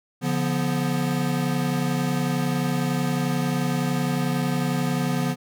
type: chord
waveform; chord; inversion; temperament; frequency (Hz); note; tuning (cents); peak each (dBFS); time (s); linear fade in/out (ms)
square; B diminished; first; equal with one note detuned; 143.56 / 174.61 / 246.9; D3 / F3 / B3; -39 / 0 / 0; -27; 0.21-5.36; 50
effects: none